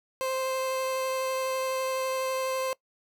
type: tone with vibrato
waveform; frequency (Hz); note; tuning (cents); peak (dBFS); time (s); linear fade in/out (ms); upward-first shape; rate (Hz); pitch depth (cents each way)
30% pulse; 523.3; C5; 0; -25; 0.21-2.73; 0; triangle; 12; 10
effects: noise-tail reverb RT60 0.1 s tail -22 dB re dry